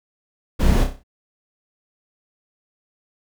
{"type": "noise with echo", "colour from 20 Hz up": "brown", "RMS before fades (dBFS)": -17, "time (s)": [0.59, 0.85], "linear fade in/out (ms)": 20, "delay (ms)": 31, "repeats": 6, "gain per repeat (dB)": -6, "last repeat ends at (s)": 1.036, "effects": []}